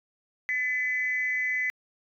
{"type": "tone with amplitude modulation", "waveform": "sine", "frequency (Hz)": 2016, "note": "B6", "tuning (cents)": 35, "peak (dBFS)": -21, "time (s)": [0.49, 1.7], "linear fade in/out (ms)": 0, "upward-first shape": "sine", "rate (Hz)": 258, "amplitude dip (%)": 75, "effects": ["tanh soft clip ceiling -17 dBFS"]}